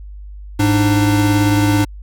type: tone pair together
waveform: square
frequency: 105.3 / 297.8 Hz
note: G#2 / D4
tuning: +24 / +24 cents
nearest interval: octave + tritone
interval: 1800 cents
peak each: -15 dBFS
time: 0.59-1.85 s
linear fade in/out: 10 ms
effects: added 50 Hz sine -30 dBFS peak until 2.02 s